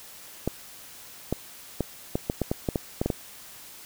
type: clicks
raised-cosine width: 2 ms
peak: -11 dBFS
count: 12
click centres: 0.476 / 1.326 / 1.807 / 2.155 / 2.299 / 2.417 / 2.515 / 2.688 / 2.758 / 3.015 / 3.06 / 3.102 s
effects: white hiss -46 dBFS RMS until 3.85 s